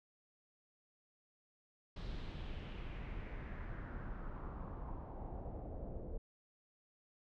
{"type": "noise with low-pass filter sweep", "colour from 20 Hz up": "brown", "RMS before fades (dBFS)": -45, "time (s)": [1.96, 6.18], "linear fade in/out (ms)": 5, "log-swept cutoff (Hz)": [4200, 510], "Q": 2.6, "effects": []}